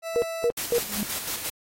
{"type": "tone", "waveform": "40% pulse", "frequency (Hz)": 659.3, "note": "E5", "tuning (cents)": 0, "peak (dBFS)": -29, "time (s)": [0.02, 0.51], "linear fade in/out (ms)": 50}
{"type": "tone bursts", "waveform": "sine", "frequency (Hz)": 474.4, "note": "A#4", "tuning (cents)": 30, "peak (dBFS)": -19, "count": 3, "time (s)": [0.16, 0.783], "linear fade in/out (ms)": 0, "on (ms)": 61, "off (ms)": 220}
{"type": "noise with tremolo", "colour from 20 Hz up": "white", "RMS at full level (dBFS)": -30, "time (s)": [0.57, 1.5], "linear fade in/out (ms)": 5, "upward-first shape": "square", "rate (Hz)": 5.7, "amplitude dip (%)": 45}
{"type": "tone with exponential growth", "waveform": "sine", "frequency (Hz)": 207.7, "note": "G#3", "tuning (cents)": 0, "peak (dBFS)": -23, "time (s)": [0.79, 1.03], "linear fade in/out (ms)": 0, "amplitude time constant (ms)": 52}
{"effects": ["AAC 48 kbps"]}